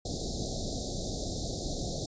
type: band-stop noise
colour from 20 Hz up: pink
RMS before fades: -34 dBFS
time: 0.05-2.06 s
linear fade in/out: 5 ms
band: 750 to 3700 Hz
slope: 96 dB/octave
effects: resampled to 16000 Hz